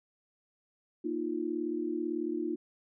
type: chord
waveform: sine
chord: Bb suspended fourth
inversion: none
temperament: equal with one note detuned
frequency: 236.2 / 311.1 / 349.2 Hz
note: Bb3 / Eb4 / F4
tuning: +23 / 0 / 0 cents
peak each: -39 / -34 / -34 dBFS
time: 1.04-2.56 s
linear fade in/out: 10 ms
effects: none